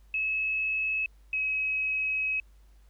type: tone pair in turn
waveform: sine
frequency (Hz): 2584 / 2553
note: E7 / D#7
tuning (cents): -35 / +44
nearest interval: unison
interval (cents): 21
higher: first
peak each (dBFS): -26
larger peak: neither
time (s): 0.14-1.06 / 1.33-2.4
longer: second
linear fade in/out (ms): 2
effects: added 50 Hz sine -53 dBFS peak until 2.89 s + pink hiss -69 dBFS RMS until 2.89 s